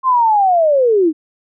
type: linear sweep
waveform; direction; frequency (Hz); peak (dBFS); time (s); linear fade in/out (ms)
sine; down; 1064 to 295.6; -9; 0.03-1.13; 50
effects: none